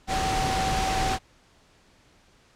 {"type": "tone in noise", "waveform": "sine", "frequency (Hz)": 763, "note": "G5", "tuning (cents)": -47, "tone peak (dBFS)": -26, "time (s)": [0.07, 1.19], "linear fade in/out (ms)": 50, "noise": "pink", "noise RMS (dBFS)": -27, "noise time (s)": [0.07, 1.19], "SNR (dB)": -2, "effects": ["pink hiss -59 dBFS RMS until 2.55 s", "low-pass 7000 Hz 12 dB/octave"]}